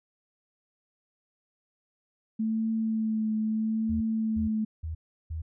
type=tone with vibrato; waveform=sine; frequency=220 Hz; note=A3; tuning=in tune; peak=-25 dBFS; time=2.39-4.65 s; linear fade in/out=10 ms; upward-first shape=triangle; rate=0.78 Hz; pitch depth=26 cents each way
type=tone bursts; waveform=sine; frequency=80.1 Hz; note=E2; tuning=49 cents flat; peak=-31 dBFS; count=4; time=3.89-5.42 s; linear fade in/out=10 ms; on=120 ms; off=350 ms
effects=none